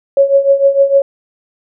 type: tone with tremolo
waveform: sine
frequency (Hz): 553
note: C#5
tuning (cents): -4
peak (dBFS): -3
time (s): 0.17-1.02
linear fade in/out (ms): 2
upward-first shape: triangle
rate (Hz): 6.6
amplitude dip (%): 85
effects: none